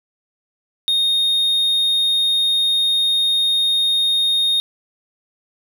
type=tone; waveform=triangle; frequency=3700 Hz; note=A#7; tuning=14 cents flat; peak=-13 dBFS; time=0.88-4.6 s; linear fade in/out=0 ms; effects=none